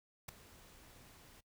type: noise with ADSR envelope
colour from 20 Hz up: pink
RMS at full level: -40 dBFS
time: 0.28-1.41 s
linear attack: 10 ms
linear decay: 3 ms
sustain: -20 dB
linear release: 12 ms
effects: noise-tail reverb RT60 0.1 s tail -21 dB re dry